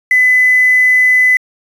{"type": "tone with quantisation", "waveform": "sine", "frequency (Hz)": 2008, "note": "B6", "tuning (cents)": 28, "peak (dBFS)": -6, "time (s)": [0.11, 1.37], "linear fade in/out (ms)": 2, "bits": 5, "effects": ["resampled to 32000 Hz"]}